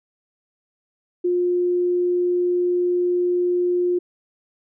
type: tone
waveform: sine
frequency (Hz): 355.4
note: F4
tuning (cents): +30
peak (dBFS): -17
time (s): 1.24-3.99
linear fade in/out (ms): 10
effects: none